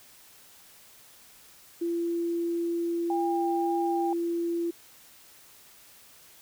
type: tone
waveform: sine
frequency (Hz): 340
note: F4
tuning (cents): -46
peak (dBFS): -26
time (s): 1.81-4.71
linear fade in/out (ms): 10
type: tone with vibrato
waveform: sine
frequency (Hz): 800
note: G5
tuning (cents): +35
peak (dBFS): -28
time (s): 3.1-4.13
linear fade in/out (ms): 2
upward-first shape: sine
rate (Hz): 1.9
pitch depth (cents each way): 9
effects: white hiss -54 dBFS RMS until 6.41 s